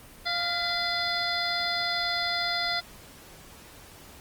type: harmonic tone with a mistuned harmonic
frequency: 698.5 Hz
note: F5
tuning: in tune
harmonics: 1 / 2 / 3 / 5 / 6 / 7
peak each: -33 / -33 / -33 / -33 / -33 / -33 dBFS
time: 0.25-2.81 s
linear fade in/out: 20 ms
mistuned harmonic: 3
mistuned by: -59 cents
effects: pink hiss -49 dBFS RMS until 4.2 s + Opus 24 kbps